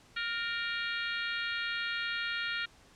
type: harmonic tone with a mistuned harmonic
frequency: 469.7 Hz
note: A#4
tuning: 13 cents sharp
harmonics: 3 / 4 / 5 / 6 / 7 / 8 / 9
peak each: -36 / -38 / -40 / -42 / -43 / -44 / -45 dBFS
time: 0.16-2.66 s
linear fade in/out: 10 ms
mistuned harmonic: 4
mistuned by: -35 cents
effects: pink hiss -60 dBFS RMS until 2.95 s + low-pass 8000 Hz 12 dB/octave